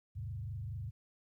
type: tone with frequency modulation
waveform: sine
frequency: 103.2 Hz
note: G#2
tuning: 10 cents flat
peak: -38 dBFS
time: 0.15-0.91 s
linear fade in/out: 20 ms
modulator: 24.5 Hz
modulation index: 1.1
effects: 13-bit